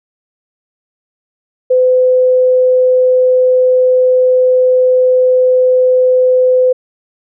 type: tone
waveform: sine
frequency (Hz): 508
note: B4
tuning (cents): +49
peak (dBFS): -6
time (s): 1.7-6.73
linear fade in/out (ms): 10
effects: none

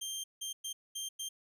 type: tone bursts at uneven times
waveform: 20% pulse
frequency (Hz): 3171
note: G7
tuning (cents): +19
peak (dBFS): -32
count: 5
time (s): 0.01-0.24 / 0.41-0.53 / 0.64-0.73 / 0.95-1.09 / 1.19-1.29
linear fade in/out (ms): 10
effects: none

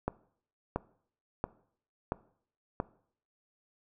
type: click train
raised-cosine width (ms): 1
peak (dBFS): -16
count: 5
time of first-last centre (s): 0.08-2.801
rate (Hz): 1.47
effects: noise-tail reverb RT60 0.6 s tail -20 dB re dry

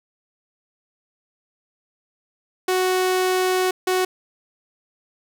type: tone bursts at uneven times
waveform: sawtooth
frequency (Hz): 370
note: F#4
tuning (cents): 0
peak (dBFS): -14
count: 2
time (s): 2.68-3.71 / 3.87-4.05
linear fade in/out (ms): 5
effects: none

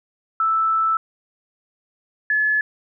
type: tone pair in turn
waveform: sine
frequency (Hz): 1318.5 / 1715.2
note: E6 / A6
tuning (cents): 0 / -45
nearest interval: perfect fourth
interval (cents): 455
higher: second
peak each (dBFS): -16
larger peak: neither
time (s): 0.4-0.97 / 2.3-2.61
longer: first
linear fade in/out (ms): 2
effects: none

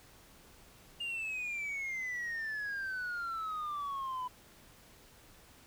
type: exponential sweep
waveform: sine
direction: down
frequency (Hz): 2833 to 992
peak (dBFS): -33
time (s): 1-4.28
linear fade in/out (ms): 10
effects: tanh soft clip ceiling -34 dBFS + pink hiss -59 dBFS RMS until 5.66 s

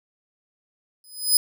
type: tone with exponential growth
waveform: 5% pulse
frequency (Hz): 5020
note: D#8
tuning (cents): +15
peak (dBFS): -6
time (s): 1.04-1.37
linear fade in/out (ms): 1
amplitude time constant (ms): 71
effects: none

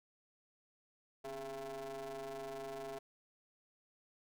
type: ring-modulated tone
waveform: 40% pulse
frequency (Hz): 132.7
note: C3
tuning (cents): +25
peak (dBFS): -39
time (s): 1.24-2.99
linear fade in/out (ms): 10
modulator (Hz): 543
effects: none

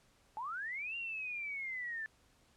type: linear two-way sweep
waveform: sine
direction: up then down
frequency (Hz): 830.6 to 2794 to 1740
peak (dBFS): -38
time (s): 0.37-2.06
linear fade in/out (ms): 0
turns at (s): 0.96
effects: pink hiss -69 dBFS RMS until 2.56 s + low-pass 10000 Hz 12 dB/octave

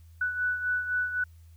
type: beating tone pair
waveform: sine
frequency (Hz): 1484 / 1487.9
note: F#6 / F#6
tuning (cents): +5 / +9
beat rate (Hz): 3.9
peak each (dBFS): -27 / -34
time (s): 0.21-1.24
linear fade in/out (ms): 5
effects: added 82 Hz sine -49 dBFS peak until 1.56 s + white hiss -68 dBFS RMS until 1.56 s

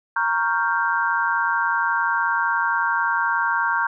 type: chord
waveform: sine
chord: G half-diminished seventh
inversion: first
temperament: equal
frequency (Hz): 932.3 / 1108.7 / 1396.9 / 1568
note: Bb5 / Db6 / F6 / G6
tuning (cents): 0 / 0 / 0 / 0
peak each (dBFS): -23 / -26 / -25 / -23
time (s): 0.16-3.87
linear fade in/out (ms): 5
effects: none

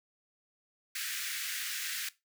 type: high-pass noise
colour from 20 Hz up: pink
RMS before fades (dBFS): -37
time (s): 0.95-2.09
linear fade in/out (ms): 5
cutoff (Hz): 1500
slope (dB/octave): 48
effects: noise-tail reverb RT60 0.2 s tail -17 dB re dry

